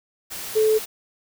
sine tone in noise, 434.8 Hz, A4, 21 cents flat, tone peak -15 dBFS, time 0.55-0.79 s, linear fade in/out 20 ms, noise white, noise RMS -33 dBFS, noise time 0.3-0.86 s, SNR +15 dB, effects none

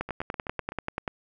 two click trains, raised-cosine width 0.5 ms, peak -14 / -22 dBFS, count 12 / 6, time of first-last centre 0.01-1.078 / 0.09-0.721 s, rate 10.3 / 7.93 Hz, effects none

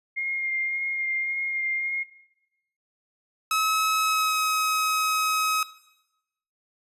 sine tone with vibrato, 2126 Hz, C7, 27 cents sharp, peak -25 dBFS, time 0.16-2.04 s, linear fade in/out 20 ms, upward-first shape sine, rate 1.8 Hz, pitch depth 15 cents each way
sawtooth tone with pitch glide, 1286 to 1272.7 Hz, E6 to D#6, -43 to +39 cents, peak -18 dBFS, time 3.51-5.63 s, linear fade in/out 2 ms, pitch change -18 cents, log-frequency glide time 4.02-4.36 s
effects noise-tail reverb RT60 0.9 s tail -17 dB re dry + resampled to 32000 Hz

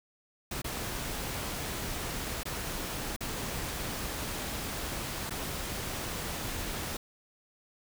pink noise with dropouts, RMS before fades -36 dBFS, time 0.51-6.97 s, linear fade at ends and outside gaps 5 ms, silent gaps 0.619-0.643 / 2.433-2.454 / 3.164-3.206 / 5.297-5.306 s, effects none

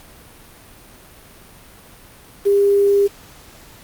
sine tone with quantisation, 401.8 Hz, G4, 43 cents sharp, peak -11 dBFS, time 2.45-3.08 s, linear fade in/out 20 ms, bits 6, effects pink hiss -44 dBFS RMS until 3.83 s + Opus 48 kbps

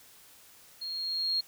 sine tone with level ramp, 4256 Hz, C8, 29 cents sharp, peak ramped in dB -35 to -25 dBFS, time 0.81-1.41 s, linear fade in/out 10 ms, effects white hiss -56 dBFS RMS until 1.47 s

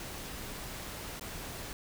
pink noise with dropouts, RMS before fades -42 dBFS, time 0-1.73 s, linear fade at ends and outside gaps 1 ms, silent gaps 1.196-1.21 s, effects none

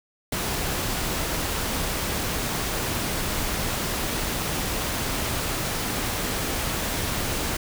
pink noise, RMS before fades -27 dBFS, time 0.32-7.57 s, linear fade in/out 5 ms, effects none

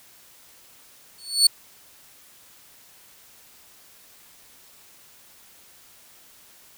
30% pulse tone with exponential growth, 4435 Hz, C#8, in tune, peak -7 dBFS, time 1.18-1.47 s, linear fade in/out 5 ms, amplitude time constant 63 ms, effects white hiss -52 dBFS RMS until 6.77 s

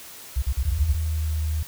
sine tone bursts, 65.2 Hz, C2, 5 cents flat, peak -19 dBFS, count 6, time 0.36-0.949 s, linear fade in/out 10 ms, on 64 ms, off 41 ms
sine tone with pitch glide, 79.9 to 77.49 Hz, D#2 to D#2, +47 to -7 cents, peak -22 dBFS, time 0.65-1.63 s, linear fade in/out 5 ms, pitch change -54 cents, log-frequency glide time 0.76-1.34 s
effects white hiss -42 dBFS RMS until 1.67 s

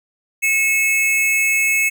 square tone pair together, 2186 / 2600 Hz, C#7 / E7, -25 / -24 cents, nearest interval minor third, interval 301 cents, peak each -18 dBFS, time 0.42-1.9 s, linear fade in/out 20 ms, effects none

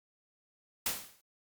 white noise with exponential decay, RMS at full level -29 dBFS, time 0.86-1.21 s, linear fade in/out 2 ms, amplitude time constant 74 ms, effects Opus 48 kbps

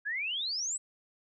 sine exponential sweep, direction up, 1611 to 8200 Hz, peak -31 dBFS, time 0.05-0.78 s, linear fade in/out 20 ms, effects none

